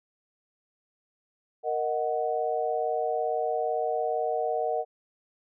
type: chord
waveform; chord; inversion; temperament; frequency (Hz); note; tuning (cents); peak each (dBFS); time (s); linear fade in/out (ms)
sine; D# minor; second; equal; 466.2 / 622.3 / 740; A#4 / D#5 / F#5; 0 / 0 / 0; -30 / -30 / -29; 1.63-4.85; 50
effects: none